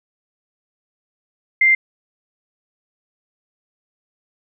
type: tone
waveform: sine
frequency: 2093 Hz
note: C7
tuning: in tune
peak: -10 dBFS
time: 1.61-1.75 s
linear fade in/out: 5 ms
effects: none